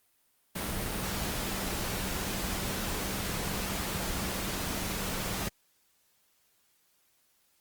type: tone in noise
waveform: sine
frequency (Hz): 191.8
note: G3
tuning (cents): -37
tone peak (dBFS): -42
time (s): 0.55-5.49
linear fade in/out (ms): 10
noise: pink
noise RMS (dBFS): -34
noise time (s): 0.55-5.49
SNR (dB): -11
effects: white hiss -70 dBFS RMS until 7.6 s + Opus 32 kbps